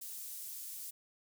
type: high-pass noise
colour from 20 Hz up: pink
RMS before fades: -45 dBFS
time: 0.01-0.91 s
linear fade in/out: 10 ms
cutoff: 9700 Hz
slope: 12 dB/octave
effects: none